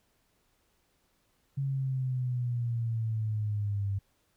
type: exponential sweep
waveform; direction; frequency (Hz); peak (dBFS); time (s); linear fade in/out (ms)
sine; down; 138.59 to 97.9; -28; 1.57-3.99; 10
effects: pink hiss -72 dBFS RMS until 4.36 s

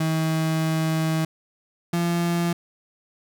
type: tone pair in turn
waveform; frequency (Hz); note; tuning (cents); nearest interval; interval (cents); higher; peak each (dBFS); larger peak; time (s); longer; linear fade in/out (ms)
35% pulse; 159.8 / 171.32; D#3 / F3; +47 / -33; minor second; 120; second; -19; neither; 0-1.25 / 1.93-2.53; first; 5
effects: none

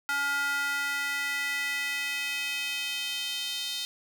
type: tone with high-pass filter sweep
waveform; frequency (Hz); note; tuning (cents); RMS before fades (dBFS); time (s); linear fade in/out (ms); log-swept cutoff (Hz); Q
square; 282.5; C#4; +33; -31; 0.09-3.85; 0; 1300 to 3600; 3.3
effects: none

